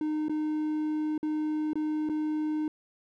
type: tone with dropouts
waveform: triangle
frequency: 306.7 Hz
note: D#4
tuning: 25 cents flat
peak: -25 dBFS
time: 0.01-2.68 s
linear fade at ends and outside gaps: 2 ms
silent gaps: 0.284-0.295 / 1.179-1.229 / 1.733-1.755 / 2.09-2.096 s
effects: none